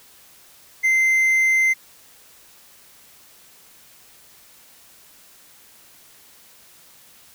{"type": "tone", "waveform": "triangle", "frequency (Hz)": 2077, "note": "C7", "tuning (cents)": -13, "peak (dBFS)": -13, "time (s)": [0.83, 1.74], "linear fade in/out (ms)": 20, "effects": ["white hiss -50 dBFS RMS until 7.34 s"]}